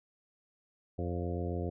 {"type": "harmonic tone with a mistuned harmonic", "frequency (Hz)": 87.31, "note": "F2", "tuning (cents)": 0, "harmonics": [1, 2, 3, 4, 5, 6, 7, 8], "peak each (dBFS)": [-35, -40, -42, -41, -42, -43, -49, -46], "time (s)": [0.98, 1.7], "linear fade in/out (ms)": 10, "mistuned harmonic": 7, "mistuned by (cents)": -50, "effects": []}